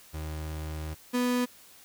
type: tone pair in turn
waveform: 35% pulse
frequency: 77.78 / 246.9 Hz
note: D#2 / B3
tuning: 0 / 0 cents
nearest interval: octave + minor sixth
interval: 2000 cents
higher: second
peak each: -32 / -23 dBFS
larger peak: second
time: 0.13-0.95 / 1.13-1.46 s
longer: first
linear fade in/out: 20 ms
effects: white hiss -54 dBFS RMS until 1.84 s